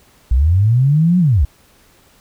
sine linear two-way sweep, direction up then down, 56.1 to 185 to 56.1 Hz, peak -9 dBFS, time 0.31-1.45 s, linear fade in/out 5 ms, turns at 1.19 s, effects pink hiss -51 dBFS RMS until 2.2 s

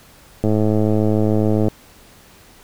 click train, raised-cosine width 2 ms, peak -5 dBFS, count 134, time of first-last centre 0.44-1.683 s, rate 107 Hz, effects pink hiss -47 dBFS RMS until 2.63 s

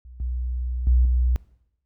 sine tone with level steps, 61.74 Hz, B1, in tune, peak -40 / -24 / -14 / -17 dBFS, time 0.05-1.36 s, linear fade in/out 0 ms, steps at 0.2 / 0.87 / 1.05 s, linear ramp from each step 2 ms, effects noise-tail reverb RT60 0.8 s tail -21 dB re dry

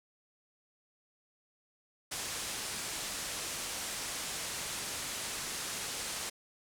white low-pass noise, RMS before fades -39 dBFS, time 2.11-6.3 s, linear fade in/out 10 ms, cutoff 9900 Hz, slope 24 dB/octave, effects none

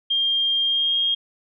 sine tone with pitch glide, 3206 to 3241 Hz, G7 to G#7, +38 to -43 cents, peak -18 dBFS, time 0.1-1.15 s, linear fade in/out 10 ms, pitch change +19 cents, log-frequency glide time 0.63-0.97 s, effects none

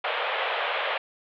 pink band-pass noise, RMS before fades -28 dBFS, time 0.04-0.98 s, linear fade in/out 5 ms, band 490 to 3400 Hz, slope 48 dB/octave, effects none

